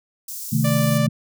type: high-pass noise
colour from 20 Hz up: white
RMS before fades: -32 dBFS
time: 0.28-0.98 s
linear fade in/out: 5 ms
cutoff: 5400 Hz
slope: 24 dB/octave
type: chord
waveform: sine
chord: A diminished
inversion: first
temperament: equal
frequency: 130.81 / 155.56 / 220 Hz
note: C3 / Eb3 / A3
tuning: 0 / 0 / 0 cents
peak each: -21 dBFS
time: 0.52-1.09 s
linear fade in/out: 10 ms
type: tone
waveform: sawtooth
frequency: 587.3 Hz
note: D5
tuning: in tune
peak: -19 dBFS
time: 0.64-1.07 s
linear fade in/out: 10 ms
effects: none